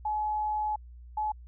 sine tone pair in turn, 850 / 853.6 Hz, G#5 / G#5, +40 / +47 cents, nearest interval unison, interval 7 cents, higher second, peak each -27 dBFS, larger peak neither, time 0.05-0.76 / 1.17-1.32 s, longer first, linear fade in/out 5 ms, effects added 60 Hz sine -45 dBFS peak until 1.47 s

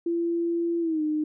sine tone with pitch glide, 339.2 to 305.7 Hz, E4 to D#4, +50 to -30 cents, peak -23 dBFS, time 0.06-1.24 s, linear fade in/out 5 ms, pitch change -180 cents, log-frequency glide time 0.8-1.02 s, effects none

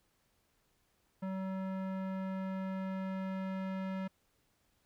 square tone with low-pass filter sweep, 190 Hz, F#3, 46 cents sharp, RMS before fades -38 dBFS, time 1.22-4.08 s, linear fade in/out 10 ms, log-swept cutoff 1300 to 2200 Hz, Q 0.89, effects pink hiss -75 dBFS RMS until 4.85 s

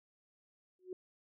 sine tone with exponential growth, 367.6 Hz, F#4, 11 cents flat, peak -36 dBFS, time 0.79-0.93 s, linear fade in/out 2 ms, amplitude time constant 30 ms, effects none

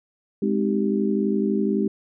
sine chord, Ab major seventh, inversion none, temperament just, 207.7 / 259.6 / 311.5 / 389.3 Hz, Ab3 / C4 / Eb4 / G4, 0 / -13 / +2 / -12 cents, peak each -22 / -28 / -27 / -25 dBFS, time 0.42-1.88 s, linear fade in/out 5 ms, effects none

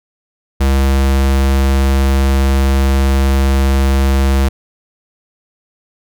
square tone, 67.6 Hz, C#2, 43 cents flat, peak -10 dBFS, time 0.6-4.49 s, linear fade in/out 10 ms, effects none

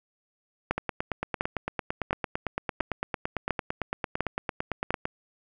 two click trains, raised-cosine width 0.5 ms, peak -10 / -13 dBFS, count 7 / 39, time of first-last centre 0.71-4.906 / 0.78-5.054 s, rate 1.43 / 8.89 Hz, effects none

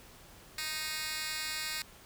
10% pulse tone with high-pass filter, 311.1 Hz, D#4, in tune, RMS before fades -37 dBFS, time 0.58-1.82 s, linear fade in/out 2 ms, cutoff 2800 Hz, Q 1.4, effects pink hiss -55 dBFS RMS until 2.05 s

